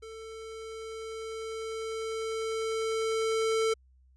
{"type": "tone with level ramp", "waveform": "square", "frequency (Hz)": 445, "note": "A4", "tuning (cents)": 20, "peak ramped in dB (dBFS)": [-43, -25], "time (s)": [0.02, 3.74], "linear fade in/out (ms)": 10, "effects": ["added 64 Hz sine -58 dBFS peak until 4.16 s", "resampled to 22050 Hz"]}